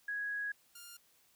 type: tone pair in turn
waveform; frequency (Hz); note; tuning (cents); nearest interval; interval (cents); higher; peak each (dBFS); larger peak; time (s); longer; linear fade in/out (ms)
sine / 5% pulse; 1661.2 / 1404.2; G#6 / F6; 0 / +9; minor third; 291; first; -35 / -38; first; 0.08-0.52 / 0.75-0.97; first; 5
effects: white hiss -69 dBFS RMS until 1.35 s